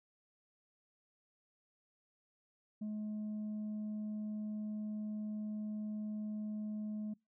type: tone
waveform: sine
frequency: 212.4 Hz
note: G#3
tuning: 39 cents sharp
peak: -35 dBFS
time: 2.81-7.14 s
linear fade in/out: 10 ms
effects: noise-tail reverb RT60 0.2 s tail -26 dB re dry + tanh soft clip ceiling -37 dBFS